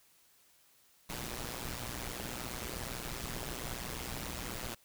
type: noise with amplitude modulation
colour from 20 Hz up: pink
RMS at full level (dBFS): -37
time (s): 1.09-4.75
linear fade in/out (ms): 10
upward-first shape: sine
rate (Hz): 121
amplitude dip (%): 85
effects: white hiss -66 dBFS RMS until 4.84 s